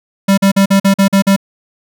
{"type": "tone bursts", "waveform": "square", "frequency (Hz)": 196, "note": "G3", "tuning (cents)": 0, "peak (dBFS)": -7, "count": 8, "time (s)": [0.28, 1.364], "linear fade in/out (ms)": 10, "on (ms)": 97, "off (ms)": 44, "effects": []}